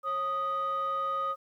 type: tone pair together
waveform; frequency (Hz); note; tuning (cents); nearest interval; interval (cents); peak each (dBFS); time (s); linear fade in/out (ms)
sine; 544.2 / 1244.5; C#5 / D#6; -32 / 0; octave + major second; 1432; -35 / -27; 0.03-1.36; 50
effects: tanh soft clip ceiling -25 dBFS + 11-bit